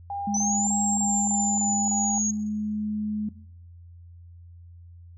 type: tone bursts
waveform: sine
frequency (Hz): 803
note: G5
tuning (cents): +41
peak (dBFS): -29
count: 7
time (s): 0.1-2.182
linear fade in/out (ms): 2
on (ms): 270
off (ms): 32
type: tone with pitch glide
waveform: sine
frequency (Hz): 207.7 to 211.7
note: G#3 to G#3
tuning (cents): 0 to +33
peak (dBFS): -25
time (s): 0.27-3.29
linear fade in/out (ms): 5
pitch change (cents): +33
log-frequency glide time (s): 1.68-2.17
type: linear two-way sweep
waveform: sine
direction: up then down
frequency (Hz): 5920 to 7600 to 6600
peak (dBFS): -24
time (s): 0.34-2.31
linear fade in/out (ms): 5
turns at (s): 0.75
effects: noise-tail reverb RT60 0.7 s tail -18 dB re dry + added 86 Hz sine -44 dBFS peak until 5.17 s